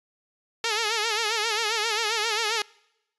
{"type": "tone with vibrato", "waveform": "5% pulse", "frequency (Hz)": 440, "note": "A4", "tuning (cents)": 0, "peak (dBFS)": -12, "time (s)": [0.64, 2.62], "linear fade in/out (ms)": 2, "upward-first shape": "sine", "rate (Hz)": 7.5, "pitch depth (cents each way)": 100, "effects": ["noise-tail reverb RT60 0.9 s tail -25 dB re dry", "resampled to 24000 Hz"]}